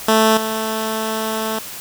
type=tone with level steps; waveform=10% pulse; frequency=220 Hz; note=A3; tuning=in tune; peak=-3 / -12 dBFS; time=0.08-1.59 s; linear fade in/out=5 ms; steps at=0.37 s; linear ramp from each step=2 ms; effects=white hiss -32 dBFS RMS until 1.8 s